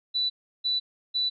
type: tone bursts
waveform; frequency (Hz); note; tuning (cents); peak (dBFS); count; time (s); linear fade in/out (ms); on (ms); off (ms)
sine; 3969; B7; +8; -23; 3; 0.14-1.3; 20; 160; 340
effects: none